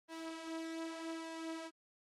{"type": "tone with flanger", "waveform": "sawtooth", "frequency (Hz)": 325.9, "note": "E4", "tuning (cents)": -20, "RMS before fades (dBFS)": -44, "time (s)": [0.08, 1.71], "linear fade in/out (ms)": 50, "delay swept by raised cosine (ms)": [1.9, 6.7], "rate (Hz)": 0.82, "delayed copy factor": 0.55, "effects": ["low-pass 9000 Hz 12 dB/octave", "Opus 24 kbps"]}